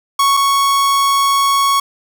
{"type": "tone pair in turn", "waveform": "45% pulse", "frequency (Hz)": [1108.7, 1108.7], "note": ["C#6", "C#6"], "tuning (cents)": [0, 0], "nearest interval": "unison", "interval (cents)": 0, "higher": "neither", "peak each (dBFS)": [-10, -11], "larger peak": "first", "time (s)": [[0.19, 0.37], [0.37, 1.8]], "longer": "second", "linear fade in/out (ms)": 5, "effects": []}